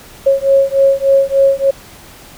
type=beating tone pair; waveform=sine; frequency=545 / 548.4 Hz; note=C#5 / C#5; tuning=-29 / -19 cents; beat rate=3.4 Hz; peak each=-11 dBFS; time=0.26-1.71 s; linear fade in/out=10 ms; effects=pink hiss -38 dBFS RMS until 2.37 s